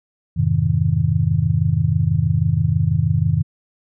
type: chord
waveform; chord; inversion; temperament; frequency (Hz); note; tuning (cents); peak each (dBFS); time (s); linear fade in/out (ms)
sine; F minor seventh; none; just; 87.31 / 104.77 / 130.96 / 157.15; F2 / Ab2 / C3 / Eb3; 0 / +16 / +2 / +18; -22 / -20 / -20 / -19; 0.36-3.43; 20
effects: none